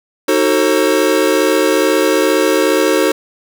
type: chord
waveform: square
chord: D# diminished seventh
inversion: none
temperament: just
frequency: 311.1 / 373.4 / 448 / 537.6 Hz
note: D#4 / F#4 / A4 / C5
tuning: 0 / +16 / +31 / +47 cents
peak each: -17 dBFS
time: 0.28-3.12 s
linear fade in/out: 5 ms
effects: none